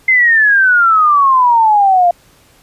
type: exponential sweep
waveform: sine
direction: down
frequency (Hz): 2093 to 686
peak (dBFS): -6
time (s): 0.08-2.11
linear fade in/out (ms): 5
effects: pink hiss -48 dBFS RMS until 2.62 s + resampled to 32000 Hz